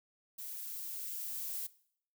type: noise with level ramp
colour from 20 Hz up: violet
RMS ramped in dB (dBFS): -44 to -39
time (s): 0.38-1.67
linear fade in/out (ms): 10
effects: noise-tail reverb RT60 0.6 s tail -19 dB re dry